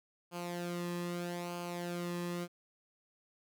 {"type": "tone with flanger", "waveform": "sawtooth", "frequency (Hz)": 174.61, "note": "F3", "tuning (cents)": 0, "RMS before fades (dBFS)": -39, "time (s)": [0.31, 2.48], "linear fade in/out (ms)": 50, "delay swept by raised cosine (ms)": [0.53, 1.38], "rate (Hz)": 0.79, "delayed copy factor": -0.65, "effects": []}